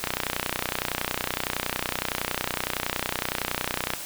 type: click train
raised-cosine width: 0.3 ms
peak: -8 dBFS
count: 121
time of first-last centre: 0.04-3.936 s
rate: 30.8 Hz
effects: white hiss -36 dBFS RMS until 4.05 s